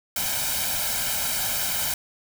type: noise with comb filter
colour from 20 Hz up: white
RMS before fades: -26 dBFS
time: 0.16-1.94 s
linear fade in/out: 2 ms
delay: 1.3 ms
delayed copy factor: +0.75
effects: none